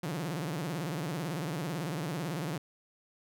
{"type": "tone with vibrato", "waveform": "sawtooth", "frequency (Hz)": 160, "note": "D#3", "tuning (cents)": 49, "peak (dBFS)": -29, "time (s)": [0.03, 2.58], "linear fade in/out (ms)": 5, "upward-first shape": "sine", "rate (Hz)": 18, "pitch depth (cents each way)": 240, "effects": []}